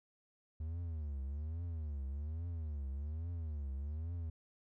triangle tone with vibrato, 76.2 Hz, D#2, 36 cents flat, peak -36 dBFS, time 0.6-4.3 s, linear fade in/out 5 ms, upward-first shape triangle, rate 1.2 Hz, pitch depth 240 cents each way, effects none

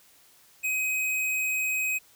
square tone, 2525 Hz, D#7, 25 cents sharp, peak -26 dBFS, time 0.63-1.99 s, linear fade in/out 20 ms, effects white hiss -58 dBFS RMS until 2.15 s

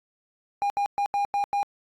triangle tone bursts at uneven times, 809 Hz, G#5, 46 cents flat, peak -20 dBFS, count 6, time 0.62-0.7 / 0.77-0.86 / 0.98-1.06 / 1.14-1.25 / 1.34-1.44 / 1.53-1.63 s, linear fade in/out 0 ms, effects AAC 64 kbps

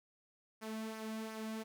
sawtooth tone with flanger, 220 Hz, A3, in tune, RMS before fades -43 dBFS, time 0.61-1.64 s, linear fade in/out 20 ms, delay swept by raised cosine 0.25 to 2.25 ms, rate 2.8 Hz, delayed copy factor -0.5, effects none

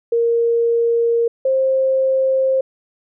sine tone pair in turn, 466.2 / 529.1 Hz, A#4 / C5, 0 / +19 cents, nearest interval major second, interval 219 cents, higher second, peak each -13 dBFS, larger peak neither, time 0.12-1.28 / 1.45-2.61 s, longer neither, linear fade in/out 5 ms, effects none

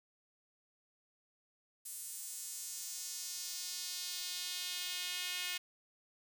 sawtooth tone with high-pass filter sweep, 360.3 Hz, F#4, 46 cents flat, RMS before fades -42 dBFS, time 1.85-5.58 s, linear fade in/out 10 ms, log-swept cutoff 9300 to 2600 Hz, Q 1.6, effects none

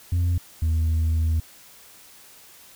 sine tone pair in turn, 87.31 / 80.41 Hz, F2 / E2, 0 / -42 cents, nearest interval minor second, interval 142 cents, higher first, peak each -16 dBFS, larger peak neither, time 0.12-0.38 / 0.62-1.4 s, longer second, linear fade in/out 5 ms, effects tanh soft clip ceiling -18 dBFS + white hiss -49 dBFS RMS until 2.75 s

